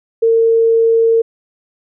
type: tone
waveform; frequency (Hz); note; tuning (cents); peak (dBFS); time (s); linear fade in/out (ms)
sine; 455.3; A#4; -41; -8; 0.22-1.22; 10
effects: none